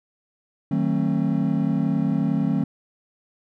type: chord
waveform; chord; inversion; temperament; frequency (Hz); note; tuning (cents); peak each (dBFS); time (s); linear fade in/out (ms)
triangle; D# diminished seventh; none; just; 155.56 / 186.68 / 224 / 268.8; D#3 / F#3 / A3 / C4; 0 / +16 / +31 / +47; -23; 0.71-2.64; 5
effects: none